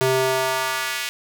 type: tone with high-pass filter sweep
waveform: square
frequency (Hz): 130.81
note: C3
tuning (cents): 0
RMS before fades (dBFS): -22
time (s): 0.01-1.09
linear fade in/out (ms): 0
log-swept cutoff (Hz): 270 to 2400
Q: 1.2
effects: none